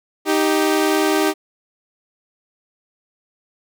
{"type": "tone pair together", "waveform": "sawtooth", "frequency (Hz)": [311.1, 391.2], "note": ["D#4", "G4"], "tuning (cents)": [0, -4], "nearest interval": "major third", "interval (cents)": 396, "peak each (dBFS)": -14, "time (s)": [0.25, 1.34], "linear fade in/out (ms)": 50, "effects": []}